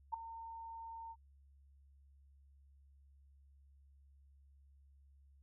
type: tone with ADSR envelope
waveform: sine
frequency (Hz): 911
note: A#5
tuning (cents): -40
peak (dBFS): -32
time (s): 0.12-1.16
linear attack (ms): 20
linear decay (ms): 5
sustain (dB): -14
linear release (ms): 52
effects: added 69 Hz sine -62 dBFS peak until 5.42 s